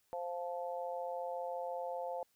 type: harmonic tone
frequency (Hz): 174.61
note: F3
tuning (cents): 0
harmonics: 3 / 4 / 5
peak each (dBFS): -40 / -42 / -44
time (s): 0.13-2.23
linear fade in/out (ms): 0
effects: white hiss -75 dBFS RMS until 2.35 s